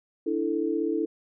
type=chord; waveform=sine; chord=D suspended second; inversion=none; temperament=equal; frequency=293.7 / 329.6 / 440 Hz; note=D4 / E4 / A4; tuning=0 / 0 / 0 cents; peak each=-30 / -27 / -29 dBFS; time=0.26-1.06 s; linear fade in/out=10 ms; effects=none